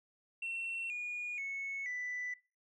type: tone with pitch steps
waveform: sine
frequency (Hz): 2711 / 2443 / 2202 / 1984.6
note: E7 / D#7 / C#7 / B6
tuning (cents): +48 / -32 / -12 / +8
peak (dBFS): -35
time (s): 0.42-2.34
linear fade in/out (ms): 5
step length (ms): 480
effects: noise-tail reverb RT60 0.3 s tail -21 dB re dry + tanh soft clip ceiling -34 dBFS